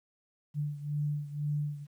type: beating tone pair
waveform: sine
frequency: 146.83 / 148.83 Hz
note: D3 / D3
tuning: 0 / +23 cents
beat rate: 2 Hz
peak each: -32 / -36 dBFS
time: 0.54-1.87 s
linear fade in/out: 50 ms
effects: 11-bit